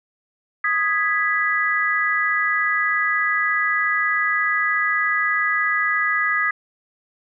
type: chord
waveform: sine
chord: G# minor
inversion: second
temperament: equal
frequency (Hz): 1244.5 / 1661.2 / 1975.5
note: D#6 / G#6 / B6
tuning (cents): 0 / 0 / 0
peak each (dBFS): -23 / -22 / -21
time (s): 0.64-6.51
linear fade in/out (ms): 5
effects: none